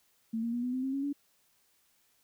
sine tone with pitch steps, 225.2 / 232.9 / 240.8 / 249 / 257.5 / 266.3 / 275.3 / 284.7 Hz, A3 / A#3 / B3 / B3 / C4 / C4 / C#4 / C#4, +40 / -1 / -44 / +14 / -28 / +31 / -12 / +46 cents, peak -30 dBFS, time 0.33-1.13 s, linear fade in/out 10 ms, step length 100 ms, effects white hiss -70 dBFS RMS until 2.23 s

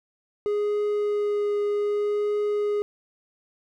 triangle tone with vibrato, 414 Hz, G#4, 5 cents flat, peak -20 dBFS, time 0.46-2.82 s, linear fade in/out 0 ms, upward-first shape triangle, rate 0.65 Hz, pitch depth 10 cents each way, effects none

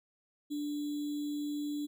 sine tone with sample-and-hold, 293.7 Hz, D4, in tune, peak -33 dBFS, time 0.5-1.87 s, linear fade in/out 20 ms, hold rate 3675 Hz, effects none

